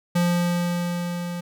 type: tone with level ramp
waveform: square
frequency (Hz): 174.61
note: F3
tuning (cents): 0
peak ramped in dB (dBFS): -18 to -29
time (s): 0.15-1.41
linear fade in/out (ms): 10
effects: none